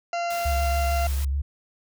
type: harmonic tone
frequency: 689 Hz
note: F5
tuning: 24 cents flat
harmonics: 1 / 2 / 3 / 4 / 6 / 7 / 8 / 9 / 10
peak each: -25 / -35 / -39 / -37 / -45 / -46 / -48 / -48 / -50 dBFS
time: 0.13-1.07 s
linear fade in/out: 2 ms
type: noise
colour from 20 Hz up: white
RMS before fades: -38 dBFS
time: 0.3-1.25 s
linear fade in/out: 5 ms
type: tone with vibrato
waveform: sine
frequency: 69.3 Hz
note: C#2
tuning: in tune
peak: -22 dBFS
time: 0.45-1.42 s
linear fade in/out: 10 ms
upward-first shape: triangle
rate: 6.8 Hz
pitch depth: 58 cents each way
effects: none